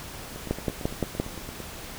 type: two click trains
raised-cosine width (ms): 2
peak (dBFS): -11 / -23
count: 5 / 12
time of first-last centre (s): 0.51-1.2 / 0.36-1.603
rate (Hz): 5.8 / 8.85
effects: pink hiss -40 dBFS RMS until 1.98 s